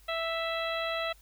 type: harmonic tone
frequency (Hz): 659.3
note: E5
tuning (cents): 0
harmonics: 1 / 2 / 3 / 4 / 5 / 6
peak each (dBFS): -33 / -36 / -38 / -39 / -40 / -41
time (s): 0.08-1.13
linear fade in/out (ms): 10
effects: added 50 Hz sine -56 dBFS peak until 1.21 s + white hiss -62 dBFS RMS until 1.21 s